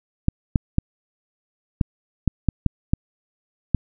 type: clicks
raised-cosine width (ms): 5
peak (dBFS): -4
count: 9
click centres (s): 0.284 / 0.558 / 0.784 / 1.812 / 2.277 / 2.487 / 2.663 / 2.935 / 3.747
effects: none